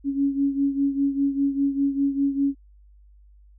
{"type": "beating tone pair", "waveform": "sine", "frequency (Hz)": [277.2, 282.2], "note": ["C#4", "C#4"], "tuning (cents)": [0, 31], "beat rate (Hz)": 5, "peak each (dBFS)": [-21, -26], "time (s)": [0.04, 2.55], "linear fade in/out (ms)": 50, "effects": ["added 50 Hz sine -49 dBFS peak until 3.58 s"]}